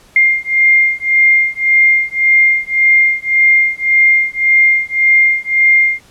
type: beating tone pair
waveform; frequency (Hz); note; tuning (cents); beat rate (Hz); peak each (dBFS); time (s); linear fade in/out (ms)
sine; 2112 / 2113.8; C7 / C7; +16 / +17; 1.8; -11; 0.16-6; 2
effects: pink hiss -46 dBFS RMS until 6.1 s + low-pass 11000 Hz 12 dB/octave